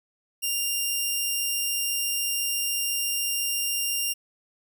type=tone; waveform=10% pulse; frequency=2794 Hz; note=F7; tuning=in tune; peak=-16 dBFS; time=0.42-4.14 s; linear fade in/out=20 ms; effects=none